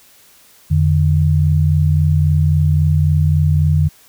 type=tone pair together; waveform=sine; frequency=86.71 / 150.4 Hz; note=F2 / D3; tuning=-12 / +42 cents; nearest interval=minor seventh; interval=954 cents; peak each=-13 dBFS; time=0.7-3.89 s; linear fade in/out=20 ms; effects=white hiss -48 dBFS RMS until 4.08 s